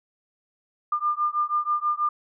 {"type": "beating tone pair", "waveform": "sine", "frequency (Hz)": [1199, 1205.2], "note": ["D6", "D6"], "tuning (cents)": [36, 44], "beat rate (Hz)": 6.2, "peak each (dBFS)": -25, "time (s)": [0.92, 2.09], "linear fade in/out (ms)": 5, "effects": []}